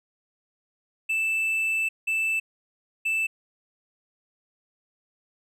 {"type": "tone bursts at uneven times", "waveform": "triangle", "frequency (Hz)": 2643, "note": "E7", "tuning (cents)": 4, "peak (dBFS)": -21, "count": 3, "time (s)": [[1.09, 1.89], [2.07, 2.4], [3.05, 3.27]], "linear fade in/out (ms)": 10, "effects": []}